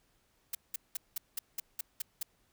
blue noise bursts, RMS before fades -35 dBFS, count 9, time 0.53-2.23 s, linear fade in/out 5 ms, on 20 ms, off 190 ms, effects pink hiss -72 dBFS RMS until 2.52 s

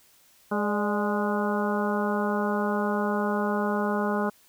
harmonic tone with a mistuned harmonic, 207.7 Hz, G#3, in tune, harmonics 1 / 2 / 3 / 4 / 5 / 6 / 7, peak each -27 / -30 / -32 / -33 / -34 / -35 / -35 dBFS, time 0.51-4.3 s, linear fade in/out 10 ms, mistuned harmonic 3, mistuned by -60 cents, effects white hiss -59 dBFS RMS until 4.48 s

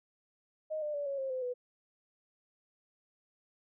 sine tone with pitch steps, 622.3 / 599 / 576.6 / 555 / 534.3 / 514.3 / 495.1 Hz, D#5 / D5 / D5 / C#5 / C5 / C5 / B4, 0 / +34 / -32 / +2 / +36 / -30 / +4 cents, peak -33 dBFS, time 0.7-1.54 s, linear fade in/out 20 ms, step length 120 ms, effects none

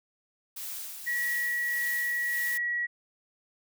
blue noise with tremolo, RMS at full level -37 dBFS, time 0.56-2.58 s, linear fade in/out 10 ms, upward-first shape sine, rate 1.7 Hz, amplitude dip 45%
sine tone, 1922 Hz, B6, 48 cents flat, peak -27 dBFS, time 1.06-2.87 s, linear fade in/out 20 ms
effects none

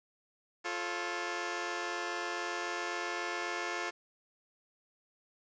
10% pulse chord, F augmented, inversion none, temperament just, 349.2 / 436.5 / 545.7 Hz, F4 / A4 / C#5, 0 / -14 / -27 cents, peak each -29 / -32 / -34 dBFS, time 0.64-3.91 s, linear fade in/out 20 ms, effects resampled to 16000 Hz + 10-bit

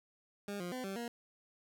20% pulse tone with pitch steps, 202.6 / 176.7 / 254.5 / 194.2 / 236.4 Hz, G#3 / F3 / C4 / G3 / A#3, -43 / +21 / -48 / -16 / +24 cents, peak -34 dBFS, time 0.48-1.08 s, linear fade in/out 2 ms, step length 120 ms, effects none

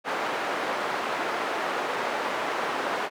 white band-pass noise, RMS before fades -29 dBFS, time 0.04-3.1 s, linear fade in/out 50 ms, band 370 to 1300 Hz, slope 12 dB/octave, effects none

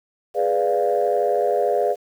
sine chord, G# diminished seventh, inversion none, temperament equal, 415.3 / 493.9 / 587.3 / 698.5 Hz, G#4 / B4 / D5 / F5, 0 / 0 / 0 / 0 cents, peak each -22 dBFS, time 0.34-1.96 s, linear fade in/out 50 ms, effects tanh soft clip ceiling -9 dBFS + 8-bit

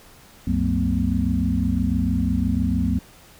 sine tone cluster, 66.3 / 93.9 / 184.4 / 225.8 / 251.9 Hz, C2 / F#2 / F#3 / A3 / B3, +23 / +26 / -6 / +45 / +34 cents, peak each -25 dBFS, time 0.47-2.99 s, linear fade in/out 5 ms, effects pink hiss -49 dBFS RMS until 3.39 s

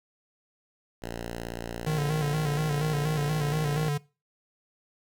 5% pulse tone, 58 Hz, A#1, 8 cents flat, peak -23 dBFS, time 1.02-3.89 s, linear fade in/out 5 ms
square tone with vibrato, 150 Hz, D3, 37 cents sharp, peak -26 dBFS, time 1.86-3.98 s, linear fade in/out 10 ms, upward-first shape square, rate 4.2 Hz, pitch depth 53 cents each way
effects noise-tail reverb RT60 0.3 s tail -21 dB re dry

